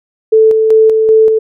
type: tone with tremolo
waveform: sine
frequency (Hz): 440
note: A4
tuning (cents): 0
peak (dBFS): -3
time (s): 0.32-1.39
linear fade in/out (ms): 10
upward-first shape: square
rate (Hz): 2.6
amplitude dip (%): 35
effects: none